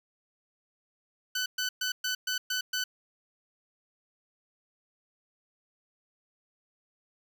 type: tone bursts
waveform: 15% pulse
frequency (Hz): 1503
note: F#6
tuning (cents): +27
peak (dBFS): -22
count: 7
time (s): 1.35-2.84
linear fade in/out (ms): 5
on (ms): 110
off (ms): 120
effects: none